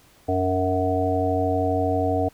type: harmonic tone with a mistuned harmonic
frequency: 92.5 Hz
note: F#2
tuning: in tune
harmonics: 1 / 3 / 5 / 7 / 8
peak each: -26 / -26 / -26 / -26 / -26 dBFS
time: 0.28-2.29 s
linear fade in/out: 10 ms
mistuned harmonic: 3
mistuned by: +35 cents
effects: pink hiss -55 dBFS RMS until 2.33 s